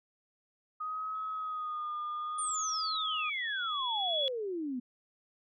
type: tone with vibrato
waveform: sine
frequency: 1244.5 Hz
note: D#6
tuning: in tune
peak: -34 dBFS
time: 0.8-3.3 s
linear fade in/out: 10 ms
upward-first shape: sine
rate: 0.61 Hz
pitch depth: 48 cents each way
type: tone with exponential growth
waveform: sine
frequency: 3377 Hz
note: G#7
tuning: 28 cents sharp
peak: -28 dBFS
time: 1.15-4.28 s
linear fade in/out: 0 ms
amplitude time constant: 680 ms
type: exponential sweep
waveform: sine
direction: down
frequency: 9400 to 239.3 Hz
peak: -33 dBFS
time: 2.38-4.8 s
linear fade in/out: 10 ms
effects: none